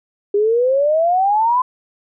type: exponential sweep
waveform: sine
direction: up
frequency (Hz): 400.8 to 1029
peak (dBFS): -12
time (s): 0.34-1.62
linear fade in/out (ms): 5
effects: none